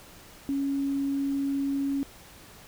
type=tone with quantisation; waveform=sine; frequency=277.2 Hz; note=C#4; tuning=in tune; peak=-25 dBFS; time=0.49-2.03 s; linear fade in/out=0 ms; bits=9; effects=pink hiss -50 dBFS RMS until 2.67 s